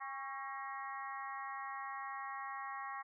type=harmonic tone with a mistuned harmonic; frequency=268.9 Hz; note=C4; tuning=47 cents sharp; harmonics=3 / 4 / 5 / 6 / 7 / 8; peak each=-47 / -44 / -53 / -57 / -48 / -57 dBFS; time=0-3.03 s; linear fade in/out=20 ms; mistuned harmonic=4; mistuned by=+47 cents; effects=none